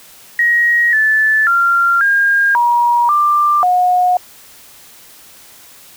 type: tone with pitch steps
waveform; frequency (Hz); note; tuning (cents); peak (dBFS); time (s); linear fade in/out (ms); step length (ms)
sine; 1891 / 1746 / 1383 / 1615 / 954 / 1186 / 724; A#6 / A6 / F6 / G#6 / A#5 / D6 / F#5; +24 / -14 / -17 / -49 / +40 / +17 / -38; -9; 0.39-4.17; 2; 540
effects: white hiss -41 dBFS RMS until 5.96 s